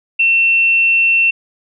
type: tone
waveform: sine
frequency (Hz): 2700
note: E7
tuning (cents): +41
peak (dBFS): -9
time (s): 0.19-1.31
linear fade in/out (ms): 10
effects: none